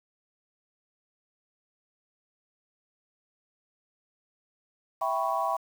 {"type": "chord", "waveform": "sine", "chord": "C# half-diminished seventh", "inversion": "first", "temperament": "equal", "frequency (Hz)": [659.3, 784, 987.8, 1108.7], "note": ["E5", "G5", "B5", "C#6"], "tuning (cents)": [0, 0, 0, 0], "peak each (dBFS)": -31, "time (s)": [5.01, 5.57], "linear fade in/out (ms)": 10, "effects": ["8-bit"]}